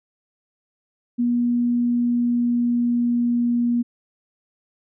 sine tone with pitch glide, 240.7 to 239 Hz, B3 to A#3, -44 to +43 cents, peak -17 dBFS, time 1.18-3.83 s, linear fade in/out 20 ms, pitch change -13 cents, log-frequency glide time 1.75-3.66 s, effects none

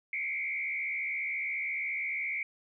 sine tone with frequency modulation, 2217 Hz, C#7, in tune, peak -31 dBFS, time 0.13-2.43 s, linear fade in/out 2 ms, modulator 74.5 Hz, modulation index 1.8, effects none

